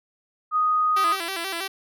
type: tone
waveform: sine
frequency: 1244.5 Hz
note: D#6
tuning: in tune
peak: -18 dBFS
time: 0.51-1.17 s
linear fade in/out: 50 ms
type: tone with vibrato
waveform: 5% pulse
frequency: 360.4 Hz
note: F#4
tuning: 45 cents flat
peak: -16 dBFS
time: 0.96-1.68 s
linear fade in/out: 10 ms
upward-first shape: square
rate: 6.2 Hz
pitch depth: 120 cents each way
effects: none